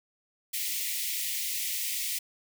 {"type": "high-pass noise", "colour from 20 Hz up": "white", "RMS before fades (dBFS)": -32, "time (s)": [0.53, 2.19], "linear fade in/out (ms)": 10, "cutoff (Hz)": 1900, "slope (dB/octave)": 96, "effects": []}